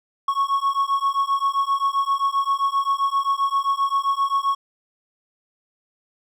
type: beating tone pair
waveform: triangle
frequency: 1100 / 1107.6 Hz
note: C#6 / C#6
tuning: -14 / -2 cents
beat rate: 7.6 Hz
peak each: -20 dBFS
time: 0.28-4.55 s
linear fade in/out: 5 ms
effects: none